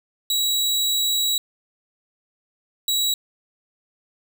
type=tone pair in turn; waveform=sawtooth; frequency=3887 / 3887 Hz; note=B7 / B7; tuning=-28 / -28 cents; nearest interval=unison; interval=0 cents; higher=neither; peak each=-16 dBFS; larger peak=neither; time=0.3-1.38 / 2.88-3.14 s; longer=first; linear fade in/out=2 ms; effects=none